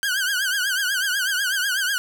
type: tone with vibrato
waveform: sawtooth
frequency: 1545 Hz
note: G6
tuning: 26 cents flat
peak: -17 dBFS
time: 0.03-1.98 s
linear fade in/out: 0 ms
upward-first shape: triangle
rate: 8.1 Hz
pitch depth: 140 cents each way
effects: none